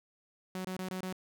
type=tone bursts; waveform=sawtooth; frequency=185.8 Hz; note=F#3; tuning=7 cents sharp; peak=-32 dBFS; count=5; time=0.55-1.127 s; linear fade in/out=2 ms; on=97 ms; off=23 ms; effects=none